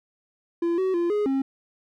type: tone with pitch steps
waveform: triangle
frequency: 340.2 / 376.9 / 344.1 / 416.9 / 269.5 Hz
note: F4 / F#4 / F4 / G#4 / C#4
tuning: -45 / +32 / -26 / +7 / -49 cents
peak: -19 dBFS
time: 0.62-1.42 s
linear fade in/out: 5 ms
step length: 160 ms
effects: none